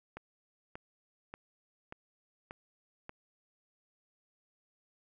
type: click train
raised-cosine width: 0.5 ms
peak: -28 dBFS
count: 6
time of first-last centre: 0.17-3.094 s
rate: 1.71 Hz
effects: none